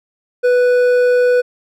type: tone with hard clipping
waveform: triangle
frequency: 493.9 Hz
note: B4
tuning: in tune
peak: -11 dBFS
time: 0.43-1.42 s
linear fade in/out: 20 ms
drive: 10 dB
effects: none